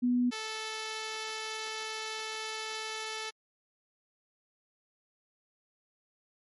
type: tone pair in turn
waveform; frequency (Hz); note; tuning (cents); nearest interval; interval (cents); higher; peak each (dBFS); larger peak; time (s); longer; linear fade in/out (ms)
sine / 5% pulse; 246 / 438.3; B3 / A4; -7 / -7; minor seventh; 1000; second; -24; neither; 0.02-0.31 / 0.31-3.31; second; 20
effects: MP3 48 kbps